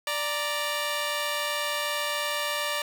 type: tone pair together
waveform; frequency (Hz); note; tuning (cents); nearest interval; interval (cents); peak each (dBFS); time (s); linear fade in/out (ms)
10% pulse; 588 / 933.4; D5 / A#5; +2 / +2; minor sixth; 800; -20 / -24; 0.07-2.82; 2
effects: none